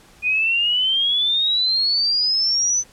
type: exponential sweep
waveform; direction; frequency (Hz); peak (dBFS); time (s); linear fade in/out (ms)
sine; up; 2454 to 6110; -16; 0.22-2.84; 50
effects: pink hiss -50 dBFS RMS until 2.92 s + low-pass 11000 Hz 12 dB/octave